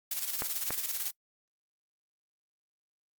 blue noise with tremolo, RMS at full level -32 dBFS, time 0.11-1.11 s, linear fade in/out 5 ms, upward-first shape square, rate 18 Hz, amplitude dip 55%
clicks, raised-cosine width 0.5 ms, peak -18 dBFS, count 2, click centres 0.421 / 0.706 s
effects noise-tail reverb RT60 0.1 s tail -23 dB re dry + Opus 48 kbps

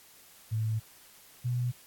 sine tone pair in turn, 110.3 / 123.06 Hz, A2 / B2, +5 / -6 cents, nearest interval major second, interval 189 cents, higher second, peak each -27 dBFS, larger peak neither, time 0.51-0.8 / 1.44-1.72 s, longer first, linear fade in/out 20 ms, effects white hiss -56 dBFS RMS until 1.86 s + AAC 64 kbps

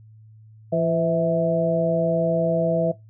harmonic tone with a mistuned harmonic, 168.3 Hz, E3, 36 cents sharp, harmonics 1 / 2 / 3 / 4, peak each -24 / -30 / -24 / -21 dBFS, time 0.72-2.92 s, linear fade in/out 10 ms, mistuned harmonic 4, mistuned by -50 cents, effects noise-tail reverb RT60 0.2 s tail -21 dB re dry + added 109 Hz sine -45 dBFS peak until 3.09 s

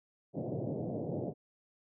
pink band-pass noise, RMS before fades -37 dBFS, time 0.33-1.34 s, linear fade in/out 50 ms, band 110 to 670 Hz, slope 48 dB/octave, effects none

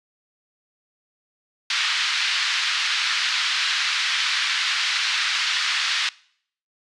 white band-pass noise, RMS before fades -23 dBFS, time 1.7-6.09 s, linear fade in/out 2 ms, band 1300 to 4500 Hz, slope 24 dB/octave, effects noise-tail reverb RT60 0.6 s tail -22 dB re dry + resampled to 24000 Hz

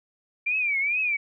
sine tone with vibrato, 2353 Hz, D7, 3 cents sharp, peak -22 dBFS, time 0.46-1.17 s, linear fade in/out 10 ms, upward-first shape triangle, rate 2.3 Hz, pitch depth 170 cents each way, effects none

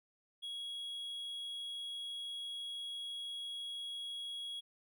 triangle tone, 3322 Hz, G#7, in tune, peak -39 dBFS, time 0.42-4.61 s, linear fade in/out 20 ms, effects none

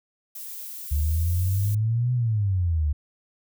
violet noise, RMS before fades -37 dBFS, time 0.35-1.75 s, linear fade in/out 5 ms
sine exponential two-way sweep, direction up then down, 71.8 to 126 to 71.8 Hz, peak -20 dBFS, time 0.91-2.93 s, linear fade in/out 10 ms, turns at 2.13 s
effects none

